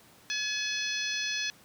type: harmonic tone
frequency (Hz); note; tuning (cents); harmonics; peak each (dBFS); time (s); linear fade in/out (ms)
851; G#5; +42; 2 / 3 / 4 / 5 / 6 / 7; -36 / -35 / -36 / -38 / -39 / -38; 0.3-1.5; 0
effects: pink hiss -57 dBFS RMS until 1.64 s + high-pass 100 Hz 12 dB/octave